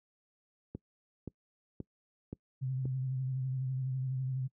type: click train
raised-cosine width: 3 ms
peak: -26 dBFS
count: 5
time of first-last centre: 0.75-2.855 s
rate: 1.9 Hz
type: tone with vibrato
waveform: sine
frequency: 130.6 Hz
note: C3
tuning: 3 cents flat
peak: -31 dBFS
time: 2.61-4.48 s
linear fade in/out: 20 ms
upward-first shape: sine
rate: 12 Hz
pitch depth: 38 cents each way
effects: noise-tail reverb RT60 0.1 s tail -24 dB re dry + high-pass 80 Hz 12 dB/octave